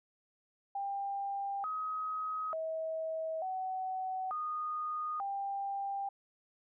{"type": "tone with pitch steps", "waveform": "sine", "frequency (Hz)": [795, 1265, 642, 752, 1233, 793], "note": ["G5", "D#6", "E5", "F#5", "D#6", "G5"], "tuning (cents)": [24, 28, -46, 28, -16, 20], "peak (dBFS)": -34, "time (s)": [0.75, 6.09], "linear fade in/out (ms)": 5, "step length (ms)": 890, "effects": []}